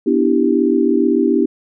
sine chord, E minor seventh, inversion second, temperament equal, 246.9 / 293.7 / 329.6 / 392 Hz, B3 / D4 / E4 / G4, 0 / 0 / 0 / 0 cents, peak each -17 dBFS, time 0.06-1.46 s, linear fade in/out 10 ms, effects none

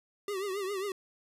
square tone with vibrato, 392 Hz, G4, in tune, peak -33 dBFS, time 0.28-0.92 s, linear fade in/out 2 ms, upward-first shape triangle, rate 7.4 Hz, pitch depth 120 cents each way, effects resampled to 32000 Hz

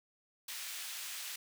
pink high-pass noise, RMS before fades -43 dBFS, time 0.48-1.36 s, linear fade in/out 5 ms, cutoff 2200 Hz, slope 12 dB/octave, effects none

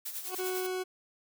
blue noise with tremolo, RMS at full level -37 dBFS, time 0.05-0.67 s, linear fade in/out 10 ms, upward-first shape sine, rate 10 Hz, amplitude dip 60%
20% pulse tone with exponential growth, 369.8 Hz, F#4, 1 cent flat, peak -27 dBFS, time 0.22-0.35 s, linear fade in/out 5 ms, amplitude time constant 28 ms
40% pulse tone, 370 Hz, F#4, in tune, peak -31 dBFS, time 0.38-0.84 s, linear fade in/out 20 ms
effects none

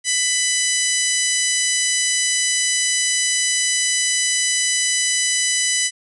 harmonic tone, 996 Hz, B5, 14 cents sharp, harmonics 2 / 3 / 4 / 5 / 6 / 7 / 8 / 9 / 10, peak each -24 / -26 / -28 / -28 / -23 / -28 / -24 / -28 / -28 dBFS, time 0.04-5.91 s, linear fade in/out 50 ms, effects none

